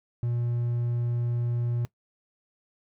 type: tone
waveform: triangle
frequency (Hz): 119.6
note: A#2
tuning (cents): +45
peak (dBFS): -23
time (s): 0.23-1.85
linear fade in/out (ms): 0
effects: noise-tail reverb RT60 0.1 s tail -20 dB re dry